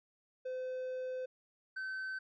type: tone pair in turn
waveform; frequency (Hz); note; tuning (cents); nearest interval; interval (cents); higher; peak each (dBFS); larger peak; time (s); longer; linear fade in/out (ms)
triangle; 512 / 1534.3; C5 / G6; -38 / -38; octave + perfect fifth; 1900; second; -35 / -36; first; 0.45-1.26 / 1.76-2.19; first; 10
effects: resampled to 16000 Hz